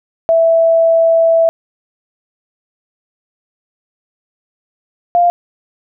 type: tone pair in turn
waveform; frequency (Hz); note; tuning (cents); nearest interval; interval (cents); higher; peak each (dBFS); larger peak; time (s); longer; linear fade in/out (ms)
sine; 659.3 / 698.5; E5 / F5; 0 / 0; minor second; 100; second; -7; neither; 0.29-1.49 / 5.15-5.3; first; 0
effects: none